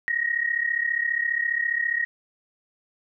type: tone pair together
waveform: sine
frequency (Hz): 1865.2 / 1900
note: A#6 / A#6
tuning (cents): +1 / +33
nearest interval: unison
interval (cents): 32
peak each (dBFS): -25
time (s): 0.08-2.05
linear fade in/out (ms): 0
effects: none